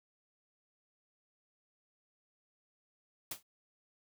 white noise with exponential decay, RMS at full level -35 dBFS, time 3.31-3.43 s, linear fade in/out 5 ms, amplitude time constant 24 ms, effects none

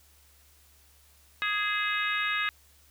harmonic tone with a mistuned harmonic, 415.3 Hz, G#4, in tune, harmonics 3 / 4 / 5 / 6 / 7 / 8 / 9, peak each -33 / -31 / -33 / -33 / -40 / -46 / -36 dBFS, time 1.42-2.49 s, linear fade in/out 0 ms, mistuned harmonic 6, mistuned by +41 cents, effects added 71 Hz sine -61 dBFS peak until 2.9 s + white hiss -61 dBFS RMS until 2.9 s

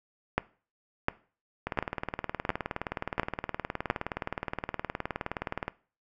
two click trains, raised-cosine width 0.5 ms, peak -16 / -9 dBFS, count 78 / 6, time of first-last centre 1.67-5.68 / 0.38-3.901 s, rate 19.2 / 1.42 Hz, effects noise-tail reverb RT60 0.4 s tail -20 dB re dry

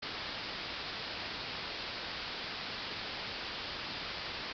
white low-pass noise, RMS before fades -41 dBFS, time 0.02-4.53 s, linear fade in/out 10 ms, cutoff 5100 Hz, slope 96 dB/octave, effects none

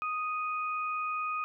sine tone pair together, 1244.5 / 2489 Hz, D#6 / D#7, 0 / 0 cents, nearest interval octave, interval 1200 cents, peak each -31 / -38 dBFS, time 0.02-1.44 s, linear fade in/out 0 ms, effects none

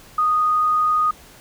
sine tone, 1239 Hz, D#6, 8 cents flat, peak -15 dBFS, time 0.18-1.11 s, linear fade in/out 5 ms, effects pink hiss -46 dBFS RMS until 1.4 s

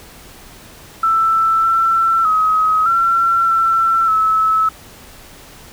sine tone with pitch steps, 1327 / 1341 / 1270 / 1356 / 1343 / 1300 Hz, E6 / E6 / D#6 / E6 / E6 / E6, +11 / +29 / +35 / +49 / +32 / -24 cents, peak -11 dBFS, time 1.03-4.69 s, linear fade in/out 5 ms, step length 610 ms, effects pink hiss -40 dBFS RMS until 5.72 s

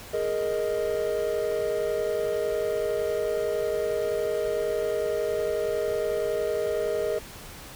triangle chord, Ab suspended second, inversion none, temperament equal, 415.3 / 466.2 / 622.3 Hz, Ab4 / Bb4 / Eb5, 0 / 0 / 0 cents, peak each -27 dBFS, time 0.13-7.19 s, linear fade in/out 10 ms, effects pink hiss -43 dBFS RMS until 7.75 s

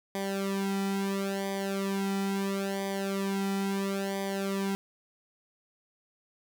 sawtooth tone with flanger, 196 Hz, G3, in tune, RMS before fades -31 dBFS, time 0.15-4.75 s, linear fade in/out 0 ms, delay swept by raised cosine 0.73 to 1.83 ms, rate 0.74 Hz, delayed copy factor -0.9, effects none

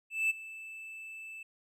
triangle tone with ADSR envelope, 2637 Hz, E7, in tune, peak -23 dBFS, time 0.1-1.43 s, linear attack 200 ms, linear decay 19 ms, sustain -18 dB, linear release 5 ms, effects none

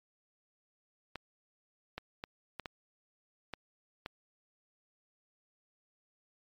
clicks, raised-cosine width 0.3 ms, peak -23 dBFS, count 7, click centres 1.157 / 1.98 / 2.239 / 2.597 / 2.658 / 3.537 / 4.061 s, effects MP3 96 kbps

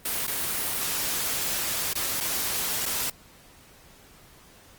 white noise with dropouts, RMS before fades -28 dBFS, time 0.05-3.1 s, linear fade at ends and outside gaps 5 ms, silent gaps 0.269-0.276 / 1.934-1.953 / 2.204-2.207 / 2.856-2.86 s, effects pink hiss -53 dBFS RMS until 4.78 s + Opus 32 kbps

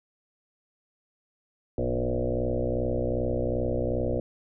sine tone with frequency modulation, 297.4 Hz, D4, 22 cents sharp, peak -24 dBFS, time 1.78-4.2 s, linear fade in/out 2 ms, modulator 62.6 Hz, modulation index 4.8, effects none

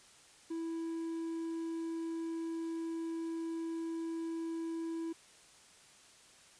triangle tone, 329.3 Hz, E4, 2 cents flat, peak -34 dBFS, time 0.5-5.13 s, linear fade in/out 10 ms, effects white hiss -60 dBFS RMS until 6.59 s + resampled to 22050 Hz

